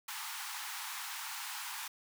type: high-pass noise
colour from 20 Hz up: pink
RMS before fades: -42 dBFS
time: 0.08-1.88 s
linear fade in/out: 5 ms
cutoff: 800 Hz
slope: 96 dB/octave
effects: none